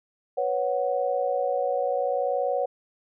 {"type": "chord", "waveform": "sine", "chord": "B suspended second", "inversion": "none", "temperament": "equal", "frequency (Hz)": [493.9, 554.4, 740], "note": ["B4", "C#5", "F#5"], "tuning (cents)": [0, 0, 0], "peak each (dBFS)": [-28, -26, -28], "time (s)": [0.37, 2.66], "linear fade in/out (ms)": 10, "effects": []}